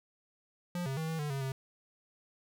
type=tone with pitch steps; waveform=square; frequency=176.3 / 134.4 / 159.8 / 161.6 / 148.3 / 137 / 133.5 Hz; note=F3 / C3 / D#3 / E3 / D3 / C#3 / C3; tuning=+17 / +47 / +47 / -34 / +17 / -20 / +35 cents; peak=-34 dBFS; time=0.75-1.52 s; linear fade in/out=2 ms; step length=110 ms; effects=none